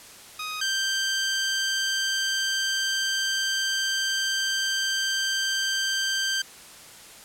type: tone pair in turn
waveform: 15% pulse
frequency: 1252 / 1568.8 Hz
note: D#6 / G6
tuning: +10 / +1 cents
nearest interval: major third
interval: 391 cents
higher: second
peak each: -24 / -17 dBFS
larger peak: second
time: 0.39-0.61 / 0.61-6.42 s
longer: second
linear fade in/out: 5 ms
effects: white hiss -46 dBFS RMS until 7.24 s + low-pass 11000 Hz 12 dB/octave